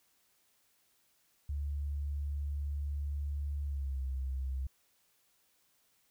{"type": "tone with pitch glide", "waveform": "sine", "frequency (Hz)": [71.9, 65.93], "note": ["D2", "C2"], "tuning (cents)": [-36, 14], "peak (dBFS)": -33, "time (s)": [1.49, 4.67], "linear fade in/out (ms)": 5, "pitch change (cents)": -150, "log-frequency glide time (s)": [3.64, 4.01], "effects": ["white hiss -72 dBFS RMS until 6.1 s"]}